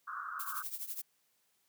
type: band-pass noise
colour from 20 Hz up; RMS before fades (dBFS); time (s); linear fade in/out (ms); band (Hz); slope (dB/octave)
pink; -42; 0.07-0.63; 10; 1100 to 1500; 96
type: noise with tremolo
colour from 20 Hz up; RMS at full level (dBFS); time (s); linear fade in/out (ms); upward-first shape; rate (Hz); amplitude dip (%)
violet; -38; 0.39-1.02; 10; triangle; 12; 85
effects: white hiss -75 dBFS RMS until 1.68 s + high-pass 100 Hz 12 dB/octave